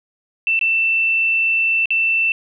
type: tone with dropouts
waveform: sine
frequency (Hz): 2672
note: E7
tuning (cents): +23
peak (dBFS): -14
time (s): 0.47-2.32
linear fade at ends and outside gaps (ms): 1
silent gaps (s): 0.592-0.612 / 1.857-1.905
effects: none